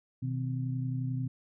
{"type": "tone cluster", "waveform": "sine", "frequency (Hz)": [126.7, 158, 257.7], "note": ["B2", "D#3", "C4"], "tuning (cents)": [45, 27, -26], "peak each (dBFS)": [-31, -39, -38], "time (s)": [0.22, 1.28], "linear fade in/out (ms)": 10, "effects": []}